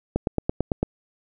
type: click train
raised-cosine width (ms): 2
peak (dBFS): -8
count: 7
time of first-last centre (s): 0.16-0.83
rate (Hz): 8.96
effects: none